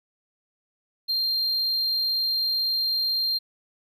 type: tone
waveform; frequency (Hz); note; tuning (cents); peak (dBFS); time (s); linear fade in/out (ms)
triangle; 4186; C8; 0; -21; 1.08-3.39; 20
effects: none